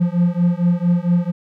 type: beating tone pair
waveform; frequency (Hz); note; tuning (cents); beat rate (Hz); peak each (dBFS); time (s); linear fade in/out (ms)
triangle; 172.7 / 177.1; F3 / F3; -19 / +24; 4.4; -15; 0-1.32; 20
effects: none